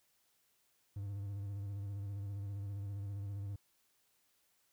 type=tone with vibrato; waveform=triangle; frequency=100 Hz; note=G2; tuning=35 cents sharp; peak=-37 dBFS; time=0.96-3.56 s; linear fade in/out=5 ms; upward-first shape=square; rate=15 Hz; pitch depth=33 cents each way; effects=white hiss -75 dBFS RMS until 4.72 s